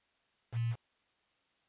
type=tone with quantisation; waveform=sine; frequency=116.54 Hz; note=A#2; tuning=in tune; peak=-30 dBFS; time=0.52-0.76 s; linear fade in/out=50 ms; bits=8; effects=white hiss -74 dBFS RMS until 1.68 s + resampled to 8000 Hz